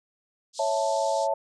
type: band-pass noise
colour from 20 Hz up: white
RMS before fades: -41 dBFS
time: 0.53-1.28 s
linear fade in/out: 50 ms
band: 3500 to 8000 Hz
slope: 48 dB/octave
type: chord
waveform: sine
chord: A major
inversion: first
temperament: equal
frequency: 554.4 / 659.3 / 880 Hz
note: C#5 / E5 / A5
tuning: 0 / 0 / 0 cents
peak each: -27 dBFS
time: 0.59-1.34 s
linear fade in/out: 5 ms
effects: none